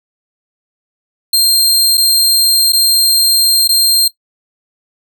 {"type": "tone with dropouts", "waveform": "sawtooth", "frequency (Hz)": 4186, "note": "C8", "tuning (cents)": 0, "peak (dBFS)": -5, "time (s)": [1.33, 4.08], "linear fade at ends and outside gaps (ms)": 5, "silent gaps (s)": [[1.973, 1.977], [2.723, 2.731], [3.676, 3.69]], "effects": ["noise-tail reverb RT60 0.1 s tail -17 dB re dry"]}